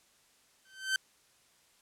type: tone with exponential growth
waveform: sawtooth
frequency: 1544 Hz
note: G6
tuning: 27 cents flat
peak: -21 dBFS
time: 0.65-0.96 s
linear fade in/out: 2 ms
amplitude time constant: 66 ms
effects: white hiss -66 dBFS RMS until 1.81 s + low-pass 10000 Hz 12 dB/octave